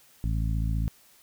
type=harmonic tone; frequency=55 Hz; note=A1; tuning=in tune; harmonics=1 / 2 / 3 / 4 / 5; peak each=-26 / -30 / -34 / -40 / -43 dBFS; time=0.24-0.88 s; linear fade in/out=0 ms; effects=white hiss -58 dBFS RMS until 1.22 s